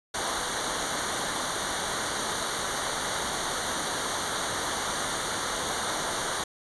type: noise with comb filter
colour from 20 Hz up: pink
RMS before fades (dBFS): -30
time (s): 0.14-6.44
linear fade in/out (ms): 5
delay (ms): 0.39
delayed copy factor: -0.85
effects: resampled to 24000 Hz

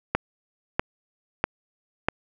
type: click train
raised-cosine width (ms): 0.5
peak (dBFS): -5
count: 4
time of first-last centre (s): 0.15-2.085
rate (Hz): 1.55
effects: none

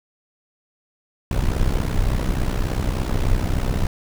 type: noise with amplitude modulation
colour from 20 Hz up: brown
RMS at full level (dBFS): -17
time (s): 1.31-3.87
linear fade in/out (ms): 2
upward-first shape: sine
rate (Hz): 63.4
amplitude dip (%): 80
effects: none

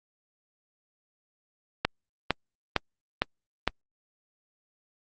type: click train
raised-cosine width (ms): 0.3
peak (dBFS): -6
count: 5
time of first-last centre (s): 1.85-3.676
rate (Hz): 2.19
effects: Opus 48 kbps

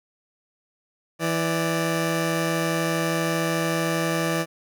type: tone pair together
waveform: 15% pulse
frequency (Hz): 164.81 / 586.5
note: E3 / D5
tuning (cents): 0 / -2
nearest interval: octave + minor seventh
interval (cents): 2198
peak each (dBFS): -17 / -21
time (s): 1.19-4.46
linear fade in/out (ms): 50
effects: none

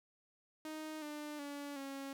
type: tone with pitch steps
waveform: sawtooth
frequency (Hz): 311.1 / 298.3 / 285.9 / 274.1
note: D#4 / D4 / D4 / C#4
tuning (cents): 0 / +27 / -46 / -19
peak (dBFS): -39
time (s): 0.65-2.13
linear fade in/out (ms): 2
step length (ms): 370
effects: none

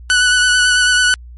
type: tone with vibrato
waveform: sawtooth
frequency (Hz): 1485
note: F#6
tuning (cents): +6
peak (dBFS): -6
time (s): 0.1-1.14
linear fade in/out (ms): 0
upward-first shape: sine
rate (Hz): 9.1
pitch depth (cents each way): 20
effects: added 60 Hz sine -32 dBFS peak until 1.37 s + MP3 48 kbps

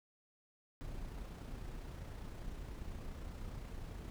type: noise with amplitude modulation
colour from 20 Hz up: brown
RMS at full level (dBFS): -44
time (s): 0.81-4.1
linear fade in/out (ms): 0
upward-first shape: sine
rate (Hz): 30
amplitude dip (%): 35
effects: none

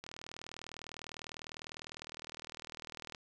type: click train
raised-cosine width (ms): 0.2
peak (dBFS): -27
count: 125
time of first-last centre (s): 0.04-3.148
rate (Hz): 39.9
effects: none

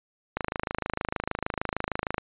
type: click train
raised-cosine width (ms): 0.5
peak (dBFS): -12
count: 49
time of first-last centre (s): 0.37-2.181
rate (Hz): 26.5
effects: resampled to 8000 Hz

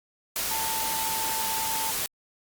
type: tone in noise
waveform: sine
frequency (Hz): 890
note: A5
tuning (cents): +20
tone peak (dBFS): -31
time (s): 0.51-1.91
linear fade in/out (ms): 0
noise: white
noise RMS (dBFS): -29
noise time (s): 0.36-2.06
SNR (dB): -5
effects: Opus 48 kbps

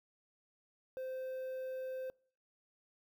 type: tone with quantisation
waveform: triangle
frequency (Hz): 519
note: C5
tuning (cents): -14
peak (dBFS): -37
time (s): 0.97-2.1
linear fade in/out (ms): 0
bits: 11
effects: noise-tail reverb RT60 0.5 s tail -26 dB re dry

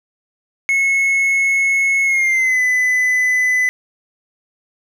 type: tone with pitch glide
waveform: triangle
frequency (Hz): 2186 to 2005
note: C#7 to B6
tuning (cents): -25 to +26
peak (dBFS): -11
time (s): 0.69-3.69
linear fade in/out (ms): 0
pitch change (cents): -149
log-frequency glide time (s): 2.04-2.61
effects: none

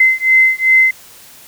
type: beating tone pair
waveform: sine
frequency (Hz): 2060 / 2062.6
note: C7 / C7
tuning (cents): -28 / -25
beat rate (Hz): 2.6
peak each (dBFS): -11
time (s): 0-0.91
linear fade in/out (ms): 5
effects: white hiss -40 dBFS RMS until 1.47 s

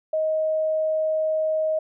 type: tone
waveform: sine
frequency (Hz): 628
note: D#5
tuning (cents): +16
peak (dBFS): -20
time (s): 0.13-1.79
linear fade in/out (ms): 5
effects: none

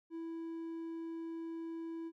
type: tone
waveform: triangle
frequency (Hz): 329.6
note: E4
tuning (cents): 0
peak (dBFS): -38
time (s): 0.1-2.12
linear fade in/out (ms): 50
effects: none

